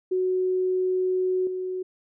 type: tone with level steps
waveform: sine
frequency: 370 Hz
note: F#4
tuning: in tune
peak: -21 / -27 dBFS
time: 0.11-1.83 s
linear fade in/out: 10 ms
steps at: 1.47 s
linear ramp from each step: 2 ms
effects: none